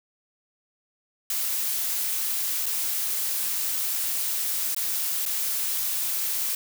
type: noise with dropouts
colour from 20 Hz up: blue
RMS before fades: -27 dBFS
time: 1.3-6.55 s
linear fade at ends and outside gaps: 2 ms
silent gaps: 2.659-2.663 / 4.748-4.764 / 5.254-5.261 s
effects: none